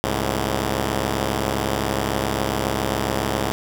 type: tone pair together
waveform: 5% pulse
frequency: 67.34 / 106.9 Hz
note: C#2 / A2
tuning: -50 / -49 cents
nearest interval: minor sixth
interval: 801 cents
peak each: -12 / -13 dBFS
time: 0.04-3.52 s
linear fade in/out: 0 ms
effects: none